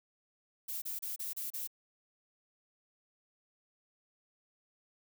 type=noise bursts; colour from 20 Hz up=violet; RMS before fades=-39 dBFS; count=6; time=0.68-1.675 s; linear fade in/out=10 ms; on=140 ms; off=31 ms; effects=none